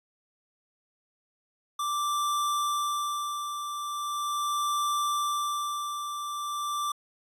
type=tone with tremolo; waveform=square; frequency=1174.7 Hz; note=D6; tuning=in tune; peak=-26 dBFS; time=1.79-6.92 s; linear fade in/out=5 ms; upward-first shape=sine; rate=0.4 Hz; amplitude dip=55%; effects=resampled to 32000 Hz